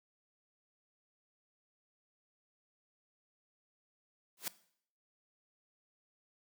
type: noise with exponential growth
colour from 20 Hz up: white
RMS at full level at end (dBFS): -33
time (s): 4.37-4.48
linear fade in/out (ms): 2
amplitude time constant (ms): 23
effects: noise-tail reverb RT60 0.6 s tail -18 dB re dry + high-pass 150 Hz 12 dB/octave